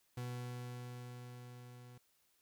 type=tone with level ramp; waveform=40% pulse; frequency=123.1 Hz; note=B2; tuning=5 cents flat; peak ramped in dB=-39 to -53 dBFS; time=0.17-1.98 s; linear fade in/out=5 ms; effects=white hiss -75 dBFS RMS until 2.41 s